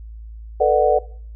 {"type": "chord", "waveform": "sine", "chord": "B minor seventh", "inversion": "third", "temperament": "just", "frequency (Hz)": [444.5, 493.9, 592.7, 740.8], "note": ["A4", "B4", "D5", "F#5"], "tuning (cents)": [18, 0, 16, 2], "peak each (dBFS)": -18, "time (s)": [0.6, 0.99], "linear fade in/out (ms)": 10, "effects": ["noise-tail reverb RT60 0.5 s tail -20 dB re dry", "added 55 Hz sine -33 dBFS peak until 1.35 s"]}